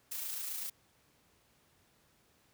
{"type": "noise with amplitude modulation", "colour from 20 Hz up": "blue", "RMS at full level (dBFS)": -38, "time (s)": [0.11, 0.7], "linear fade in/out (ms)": 10, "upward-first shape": "sine", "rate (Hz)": 27.8, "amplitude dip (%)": 35, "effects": ["pink hiss -69 dBFS RMS until 2.53 s", "high-pass 60 Hz 12 dB/octave"]}